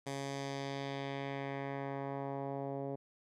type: tone with low-pass filter sweep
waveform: 10% pulse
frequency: 138.3 Hz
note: C#3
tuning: 4 cents flat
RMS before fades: -40 dBFS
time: 0.06-2.96 s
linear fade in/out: 10 ms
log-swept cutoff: 8700 to 550 Hz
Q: 1.3
effects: none